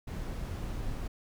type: noise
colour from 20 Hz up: brown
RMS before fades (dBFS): -36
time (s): 0.07-1.08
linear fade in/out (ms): 10
effects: none